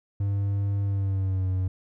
triangle tone with pitch glide, 99.9 to 93.21 Hz, G2 to F#2, +33 to +13 cents, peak -21 dBFS, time 0.2-1.68 s, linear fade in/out 5 ms, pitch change -120 cents, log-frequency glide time 0.84-1.48 s, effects none

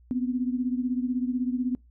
sine beating tone pair, 246.9 / 262.9 Hz, B3 / C4, 0 / +8 cents, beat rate 16 Hz, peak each -26 / -30 dBFS, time 0.11-1.75 s, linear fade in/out 0 ms, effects noise-tail reverb RT60 0.2 s tail -25 dB re dry + added 60 Hz sine -53 dBFS peak until 1.9 s

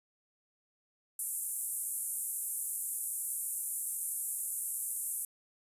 pink band-pass noise, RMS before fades -37 dBFS, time 1.19-5.25 s, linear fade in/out 2 ms, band 8400 to 13000 Hz, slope 48 dB/octave, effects resampled to 32000 Hz

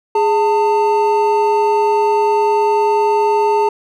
triangle tone pair together, 415.3 / 894.9 Hz, G#4 / A5, 0 / +29 cents, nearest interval octave + minor second, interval 1329 cents, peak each -12 dBFS, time 0.15-3.69 s, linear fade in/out 5 ms, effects none

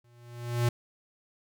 square tone with exponential growth, 119.7 Hz, A#2, 46 cents sharp, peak -22 dBFS, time 0.04-0.69 s, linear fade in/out 5 ms, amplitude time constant 140 ms, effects none

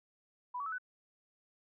sine tone with pitch steps, 987.8 / 1134.7 / 1303.4 / 1497.2 Hz, B5 / C#6 / E6 / F#6, 0 / +40 / -20 / +20 cents, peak -36 dBFS, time 0.54-0.784 s, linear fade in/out 10 ms, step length 61 ms, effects none

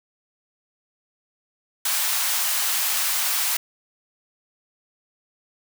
white high-pass noise, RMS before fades -23 dBFS, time 1.85-3.57 s, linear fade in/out 5 ms, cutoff 750 Hz, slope 24 dB/octave, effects none

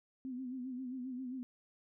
sine tone with vibrato, 255 Hz, C4, 44 cents flat, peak -39 dBFS, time 0.25-1.43 s, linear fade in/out 0 ms, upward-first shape sine, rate 7.5 Hz, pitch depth 70 cents each way, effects none

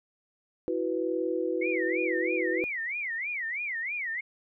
sine chord, E suspended second, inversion none, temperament just, 329.6 / 370.8 / 494.4 Hz, E4 / F#4 / B4, 0 / +4 / +2 cents, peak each -31 dBFS, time 0.68-2.64 s, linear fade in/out 0 ms
sine tone with vibrato, 2100 Hz, C7, 6 cents sharp, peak -30 dBFS, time 1.61-4.21 s, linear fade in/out 10 ms, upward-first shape sine, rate 3.1 Hz, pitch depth 270 cents each way
effects none

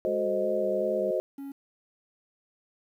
sine chord, F# diminished seventh, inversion none, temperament equal, 370 / 440 / 523.3 / 622.3 Hz, F#4 / A4 / C5 / Eb5, 0 / 0 / 0 / 0 cents, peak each -31 / -35 / -29 / -29 dBFS, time 0.05-1.2 s, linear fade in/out 0 ms
sine tone with vibrato, 204.7 Hz, G#3, 25 cents flat, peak -36 dBFS, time 0.07-1.11 s, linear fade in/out 5 ms, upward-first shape square, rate 2.7 Hz, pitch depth 37 cents each way
triangle tone, 277.2 Hz, C#4, in tune, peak -34 dBFS, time 1.38-1.52 s, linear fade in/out 5 ms
effects 10-bit

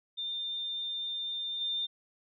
sine tone with level steps, 3604 Hz, A7, 41 cents sharp, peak -33 / -30 dBFS, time 0.17-1.87 s, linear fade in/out 20 ms, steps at 1.61 s, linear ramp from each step 2 ms, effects none

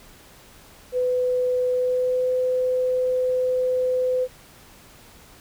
sine tone with pitch glide, 501 to 507.1 Hz, B4 to B4, +25 to +46 cents, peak -19 dBFS, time 0.92-4.28 s, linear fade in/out 50 ms, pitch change +21 cents, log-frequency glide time 1.72-2.32 s, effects pink hiss -49 dBFS RMS until 5.4 s

